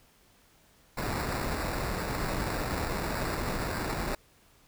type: noise with sample-and-hold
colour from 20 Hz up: pink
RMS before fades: -32 dBFS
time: 0.97-4.15 s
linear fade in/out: 5 ms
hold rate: 3150 Hz
effects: pink hiss -62 dBFS RMS until 4.67 s